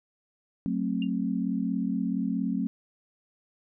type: chord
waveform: sine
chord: F# diminished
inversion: none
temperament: just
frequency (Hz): 185 / 222 / 266.4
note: F#3 / A3 / C4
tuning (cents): 0 / +16 / +31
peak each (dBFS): -30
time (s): 0.66-2.67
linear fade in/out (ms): 0
type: tone with exponential decay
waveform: sine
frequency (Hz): 2794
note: F7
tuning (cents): 0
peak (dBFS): -33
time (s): 1.02-1.1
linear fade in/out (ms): 2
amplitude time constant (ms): 16
effects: none